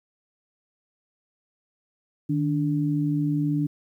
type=tone pair together; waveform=sine; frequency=152.7 / 291 Hz; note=D#3 / D4; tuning=-32 / -16 cents; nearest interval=major seventh; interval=1116 cents; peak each=-24 dBFS; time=2.29-3.67 s; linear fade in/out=10 ms; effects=10-bit